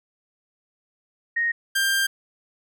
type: tone pair in turn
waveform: sine / sawtooth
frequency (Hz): 1864.7 / 1588.8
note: A#6 / G6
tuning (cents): 0 / +23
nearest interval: minor third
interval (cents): 277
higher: first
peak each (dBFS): -20 / -16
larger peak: second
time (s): 1.36-1.52 / 1.75-2.07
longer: second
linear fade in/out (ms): 10
effects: none